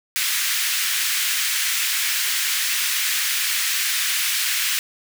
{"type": "high-pass noise", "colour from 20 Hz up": "pink", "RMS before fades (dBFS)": -22, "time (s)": [0.16, 4.79], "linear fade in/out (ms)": 0, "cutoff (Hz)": 1700, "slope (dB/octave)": 24, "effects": []}